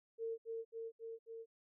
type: tone with echo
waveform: sine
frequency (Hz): 454.3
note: A#4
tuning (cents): -45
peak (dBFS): -38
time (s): 0.18-0.38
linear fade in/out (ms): 50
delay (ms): 270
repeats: 4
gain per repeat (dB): -2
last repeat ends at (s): 1.46
effects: none